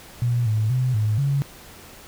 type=tone with pitch steps; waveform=sine; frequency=120.4 / 108.5 / 127.4 / 107.1 / 139.8 Hz; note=B2 / A2 / C3 / A2 / C#3; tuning=-44 / -24 / -46 / -46 / +15 cents; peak=-18 dBFS; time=0.22-1.42 s; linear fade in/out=0 ms; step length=240 ms; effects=pink hiss -44 dBFS RMS until 2.07 s